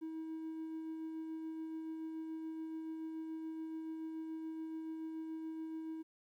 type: tone with tremolo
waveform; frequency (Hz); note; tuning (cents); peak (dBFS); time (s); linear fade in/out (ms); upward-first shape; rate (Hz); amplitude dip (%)
triangle; 320; D#4; +49; -37; 0.01-6.03; 20; sine; 7; 30
effects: tanh soft clip ceiling -34 dBFS + 13-bit

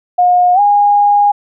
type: tone with pitch glide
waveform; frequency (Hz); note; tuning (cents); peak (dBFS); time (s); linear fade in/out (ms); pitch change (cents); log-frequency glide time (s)
sine; 717 to 818.9; F5 to G#5; +45 to -25; -6; 0.18-1.32; 10; +230; 0.54-0.6
effects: none

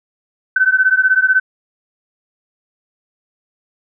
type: beating tone pair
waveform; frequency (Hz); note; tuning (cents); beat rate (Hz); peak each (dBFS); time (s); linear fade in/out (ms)
sine; 1514 / 1530; F#6 / G6; +39 / -42; 16; -13; 0.56-1.4; 5
effects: none

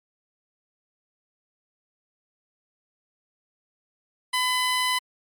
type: tone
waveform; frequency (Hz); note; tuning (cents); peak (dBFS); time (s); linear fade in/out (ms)
15% pulse; 1007; B5; +33; -15; 4.33-4.99; 10
effects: MP3 64 kbps

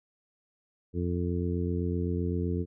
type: harmonic tone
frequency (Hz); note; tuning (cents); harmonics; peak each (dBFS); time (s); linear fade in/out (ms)
87.8; F2; +10; 1 / 2 / 3 / 4 / 5; -30 / -33 / -35 / -36 / -37; 0.93-2.66; 50
effects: none

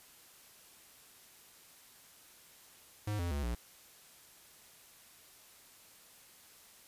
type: tone with pitch steps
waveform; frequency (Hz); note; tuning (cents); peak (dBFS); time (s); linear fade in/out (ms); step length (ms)
square; 104.8 / 86.61 / 71.58 / 59.16; G#2 / F2 / D2 / A#1; +16 / -14 / -44 / +26; -34; 3.07-3.55; 5; 120
effects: white hiss -59 dBFS RMS until 6.87 s + resampled to 32000 Hz

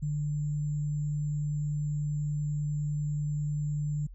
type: tone with sample-and-hold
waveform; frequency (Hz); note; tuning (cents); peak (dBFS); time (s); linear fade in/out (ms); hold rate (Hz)
sine; 148.3; D3; +17; -28; 0.02-4.07; 10; 7350
effects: added 43 Hz sine -43 dBFS peak until 4.14 s + resampled to 22050 Hz

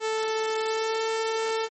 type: tone with pitch glide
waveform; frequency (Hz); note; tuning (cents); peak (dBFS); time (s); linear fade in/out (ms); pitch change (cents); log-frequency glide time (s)
sawtooth; 440 to 446.1; A4 to A4; 0 to +24; -21; 0-1.69; 50; +24; 0.59-1.03
effects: MP3 32 kbps

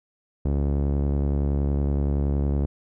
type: tone with low-pass filter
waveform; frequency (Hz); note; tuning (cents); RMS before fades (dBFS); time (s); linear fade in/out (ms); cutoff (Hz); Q
sawtooth; 70.7; C#2; +35; -23; 0.45-2.66; 5; 460; 0.8
effects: none

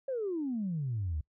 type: exponential sweep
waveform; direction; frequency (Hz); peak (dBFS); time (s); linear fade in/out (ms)
sine; down; 554.4 to 70.7; -30; 0.08-1.21; 5
effects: noise-tail reverb RT60 0.1 s tail -25 dB re dry + tanh soft clip ceiling -26 dBFS

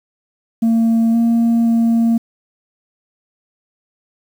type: tone with pitch steps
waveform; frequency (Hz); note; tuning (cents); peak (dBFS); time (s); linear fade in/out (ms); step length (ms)
sine; 227.8 / 231.8 / 230.2; A#3 / A#3 / A#3; -40 / -10 / -22; -8; 0.62-2.18; 10; 520
effects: tanh soft clip ceiling -10 dBFS + 7-bit

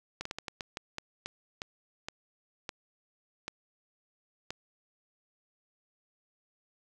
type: slowing click train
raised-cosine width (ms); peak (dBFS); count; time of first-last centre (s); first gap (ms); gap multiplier
0.2; -19; 14; 0.21-4.506; 44; 1.3
effects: 10-bit

